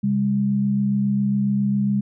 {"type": "tone pair together", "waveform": "sine", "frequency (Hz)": [135.1, 202.4], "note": ["C#3", "G#3"], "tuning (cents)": [-44, -44], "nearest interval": "perfect fifth", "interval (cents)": 700, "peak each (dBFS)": [-25, -18], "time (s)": [0.03, 2.01], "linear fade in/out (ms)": 10, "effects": []}